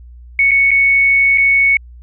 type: tone with dropouts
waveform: sine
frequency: 2217 Hz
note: C#7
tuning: in tune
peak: -8 dBFS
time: 0.39-1.77 s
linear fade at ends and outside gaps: 2 ms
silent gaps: 0.51-0.515 / 0.708-0.714 / 1.376-1.381 s
effects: added 60 Hz sine -34 dBFS peak until 2.02 s